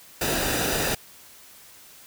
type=noise with comb filter; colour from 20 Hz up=pink; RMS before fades=-25 dBFS; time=0.21-0.95 s; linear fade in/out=5 ms; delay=0.92 ms; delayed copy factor=-0.55; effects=white hiss -49 dBFS RMS until 2.06 s